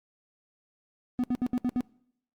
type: tone bursts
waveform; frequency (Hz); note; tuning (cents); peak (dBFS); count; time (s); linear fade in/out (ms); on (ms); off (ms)
triangle; 248.2; B3; +9; -22; 6; 1.19-1.807; 0; 47; 67
effects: noise-tail reverb RT60 0.7 s tail -23 dB re dry + Opus 32 kbps